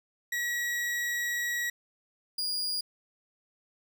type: tone pair in turn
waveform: 40% pulse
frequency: 1917 / 4856 Hz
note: A#6 / D#8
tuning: +48 / -43 cents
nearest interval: octave + major third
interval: 1609 cents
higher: second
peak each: -28 dBFS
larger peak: neither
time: 0.32-1.7 / 2.38-2.81 s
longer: first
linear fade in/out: 5 ms
effects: none